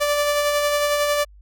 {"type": "tone with tremolo", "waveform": "sawtooth", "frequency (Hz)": 585, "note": "D5", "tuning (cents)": -7, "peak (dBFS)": -13, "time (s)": [0, 1.25], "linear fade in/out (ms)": 20, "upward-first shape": "sine", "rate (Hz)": 11, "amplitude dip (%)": 30, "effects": ["added 50 Hz sine -44 dBFS peak until 1.41 s"]}